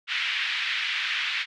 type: band-pass noise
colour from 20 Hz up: pink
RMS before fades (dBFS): -28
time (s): 0.07-1.46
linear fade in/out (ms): 50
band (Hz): 1800 to 3400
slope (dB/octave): 24
effects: none